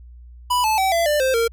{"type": "tone with pitch steps", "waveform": "square", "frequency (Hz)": [987.8, 869.9, 766.1, 674.7, 594.2, 523.3, 460.8], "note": ["B5", "A5", "G5", "E5", "D5", "C5", "A#4"], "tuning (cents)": [0, -20, -40, 40, 20, 0, -20], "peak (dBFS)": -17, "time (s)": [0.5, 1.48], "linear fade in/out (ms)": 10, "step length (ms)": 140, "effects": ["added 60 Hz sine -39 dBFS peak until 1.52 s"]}